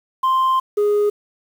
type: tone pair in turn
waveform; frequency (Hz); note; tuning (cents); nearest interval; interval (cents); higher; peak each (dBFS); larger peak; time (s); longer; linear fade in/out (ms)
sine; 1046.5 / 414.3; C6 / G#4; 0 / -4; octave + major third; 1604; first; -11; neither; 0.23-0.6 / 0.77-1.1; first; 10
effects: tanh soft clip ceiling -13 dBFS + 7-bit